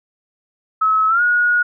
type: tone with pitch glide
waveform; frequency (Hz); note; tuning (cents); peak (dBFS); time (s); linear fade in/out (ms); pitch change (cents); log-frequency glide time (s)
sine; 1290 to 1448; E6 to F#6; -38 to -38; -12; 0.81-1.63; 10; +200; 1.08-1.22
effects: none